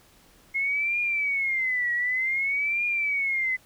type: tone with vibrato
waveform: sine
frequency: 2155 Hz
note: C#7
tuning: 49 cents flat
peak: -23 dBFS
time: 0.54-3.57 s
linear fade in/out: 20 ms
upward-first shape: triangle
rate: 0.54 Hz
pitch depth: 210 cents each way
effects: pink hiss -57 dBFS RMS until 3.65 s